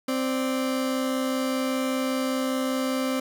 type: tone pair together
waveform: 30% pulse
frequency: 261.1 / 587.3 Hz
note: C4 / D5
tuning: -3 / 0 cents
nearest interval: octave + major second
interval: 1403 cents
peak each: -22 / -30 dBFS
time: 0.08-3.2 s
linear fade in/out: 5 ms
effects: none